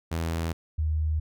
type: tone pair in turn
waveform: sawtooth / sine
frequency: 82.41 / 77.7 Hz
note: E2 / D#2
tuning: 0 / -2 cents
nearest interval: minor second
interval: 102 cents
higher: first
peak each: -23 dBFS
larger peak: neither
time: 0.11-0.53 / 0.78-1.2 s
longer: neither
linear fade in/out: 10 ms
effects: none